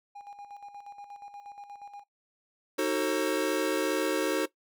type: tone with tremolo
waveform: triangle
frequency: 813 Hz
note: G#5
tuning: 37 cents flat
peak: -39 dBFS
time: 0.15-2.04 s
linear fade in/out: 10 ms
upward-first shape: square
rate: 8.4 Hz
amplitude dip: 60%
type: chord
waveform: square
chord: D# diminished seventh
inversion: none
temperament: just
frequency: 311.1 / 373.4 / 448 / 537.6 Hz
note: D#4 / F#4 / A4 / C5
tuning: 0 / +16 / +31 / +47 cents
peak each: -32 dBFS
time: 2.78-4.46 s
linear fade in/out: 10 ms
effects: noise-tail reverb RT60 0.1 s tail -17 dB re dry